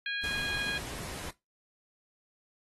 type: harmonic tone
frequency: 820 Hz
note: G#5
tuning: 22 cents flat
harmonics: 2 / 3 / 4 / 5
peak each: -34 / -36 / -39 / -43 dBFS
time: 0.06-0.78 s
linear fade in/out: 2 ms
type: noise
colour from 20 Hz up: pink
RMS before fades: -41 dBFS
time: 0.23-1.31 s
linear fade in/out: 10 ms
effects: noise-tail reverb RT60 0.2 s tail -19 dB re dry + AAC 32 kbps